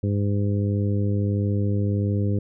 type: harmonic tone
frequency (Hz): 101.5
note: G#2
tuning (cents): -39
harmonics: 1 / 2 / 3 / 4 / 5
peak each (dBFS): -21 / -27 / -31 / -33 / -35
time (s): 0.03-2.39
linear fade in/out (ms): 5
effects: none